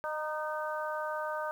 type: harmonic tone with a mistuned harmonic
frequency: 306.4 Hz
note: D#4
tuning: 27 cents flat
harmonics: 2 / 3 / 4 / 5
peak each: -36 / -38 / -39 / -40 dBFS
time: 0.04-1.51 s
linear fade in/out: 0 ms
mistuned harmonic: 3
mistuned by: +23 cents
effects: 10-bit